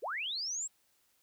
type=linear sweep; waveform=sine; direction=up; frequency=330 to 7780 Hz; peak=-34 dBFS; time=0.02-0.68 s; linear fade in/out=20 ms; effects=white hiss -72 dBFS RMS until 1.22 s